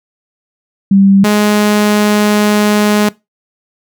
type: tone pair in turn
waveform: sine / sawtooth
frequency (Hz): 196 / 209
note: G3 / G#3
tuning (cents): 0 / +11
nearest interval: minor second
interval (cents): 111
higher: second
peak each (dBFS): -4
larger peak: neither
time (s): 0.91-1.24 / 1.24-3.09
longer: second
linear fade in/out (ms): 5
effects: noise-tail reverb RT60 0.2 s tail -20 dB re dry